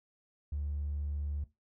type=tone; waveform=triangle; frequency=72.8 Hz; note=D2; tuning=15 cents flat; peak=-30 dBFS; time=0.52-1.44 s; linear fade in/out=5 ms; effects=noise-tail reverb RT60 0.2 s tail -17 dB re dry + tanh soft clip ceiling -29 dBFS